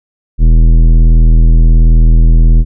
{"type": "tone with tanh clipping", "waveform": "sine", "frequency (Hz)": 40.66, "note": "E1", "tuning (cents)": -23, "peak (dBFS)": -4, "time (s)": [0.38, 2.65], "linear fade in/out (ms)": 50, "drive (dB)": 13, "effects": []}